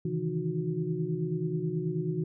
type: tone cluster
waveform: sine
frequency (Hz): 133.7 / 155.7 / 165 / 309.9 / 365.7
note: C3 / D#3 / E3 / D#4 / F#4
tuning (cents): +38 / +2 / +2 / -7 / -20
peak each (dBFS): -38 / -34 / -32 / -40 / -34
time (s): 0.05-2.24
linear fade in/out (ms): 5
effects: none